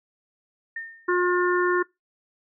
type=tone with exponential decay; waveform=sine; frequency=1820 Hz; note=A#6; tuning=42 cents flat; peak=-28 dBFS; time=0.76-1.2 s; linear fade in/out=5 ms; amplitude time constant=95 ms
type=harmonic tone; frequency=357.3 Hz; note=F4; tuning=40 cents sharp; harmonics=1 / 3 / 4 / 5; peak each=-21 / -26 / -27 / -28 dBFS; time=1.08-1.83 s; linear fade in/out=10 ms
effects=noise-tail reverb RT60 0.2 s tail -24 dB re dry